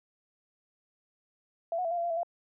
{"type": "tone with pitch steps", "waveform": "sine", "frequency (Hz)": [670, 729, 665, 700, 681, 691, 661, 689], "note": ["E5", "F#5", "E5", "F5", "F5", "F5", "E5", "F5"], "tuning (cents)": [28, -26, 15, 4, -44, -19, 5, -24], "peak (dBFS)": -28, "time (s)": [1.72, 2.232], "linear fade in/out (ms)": 2, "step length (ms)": 64, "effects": []}